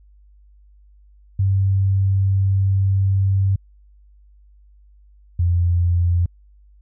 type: tone pair in turn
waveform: sine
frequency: 97 / 87.08 Hz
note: G2 / F2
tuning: -18 / -5 cents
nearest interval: major second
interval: 187 cents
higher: first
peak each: -14 dBFS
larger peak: neither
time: 1.39-3.56 / 5.39-6.26 s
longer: first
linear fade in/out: 5 ms
effects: added 50 Hz sine -47 dBFS peak until 6.81 s